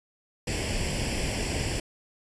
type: noise with comb filter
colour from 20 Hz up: pink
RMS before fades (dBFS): -29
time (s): 0.47-1.8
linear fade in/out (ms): 5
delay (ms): 0.39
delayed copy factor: +0.75
effects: resampled to 22050 Hz